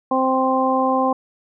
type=harmonic tone; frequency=261.6 Hz; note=C4; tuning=in tune; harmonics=1 / 2 / 3 / 4; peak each=-21 / -21 / -21 / -21 dBFS; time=0.11-1.13 s; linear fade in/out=5 ms; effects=none